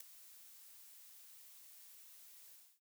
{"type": "noise with ADSR envelope", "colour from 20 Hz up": "blue", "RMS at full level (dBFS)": -45, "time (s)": [0, 2.8], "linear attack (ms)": 6, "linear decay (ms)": 4, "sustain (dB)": -14, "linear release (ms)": 280, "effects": ["noise-tail reverb RT60 0.1 s tail -25 dB re dry"]}